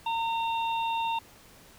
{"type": "harmonic tone", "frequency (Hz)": 914, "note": "A#5", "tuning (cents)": -34, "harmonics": [1, 3, 4], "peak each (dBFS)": [-27, -37, -39], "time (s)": [0.06, 1.19], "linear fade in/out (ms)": 5, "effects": ["pink hiss -54 dBFS RMS until 1.78 s"]}